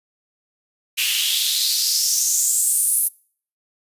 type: noise with high-pass filter sweep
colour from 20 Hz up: white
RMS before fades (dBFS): -19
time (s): 0.97-3.09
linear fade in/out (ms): 20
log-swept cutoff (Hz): 2600 to 11000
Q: 4.3
effects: noise-tail reverb RT60 0.5 s tail -25 dB re dry + resampled to 32000 Hz